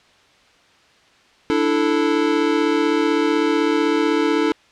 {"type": "chord", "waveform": "square", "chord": "D suspended second", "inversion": "none", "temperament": "equal", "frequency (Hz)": [293.7, 329.6, 440], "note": ["D4", "E4", "A4"], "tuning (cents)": [0, 0, 0], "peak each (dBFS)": -21, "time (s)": [1.5, 4.52], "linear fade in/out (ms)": 0, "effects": ["white hiss -53 dBFS RMS until 4.71 s", "low-pass 4000 Hz 12 dB/octave"]}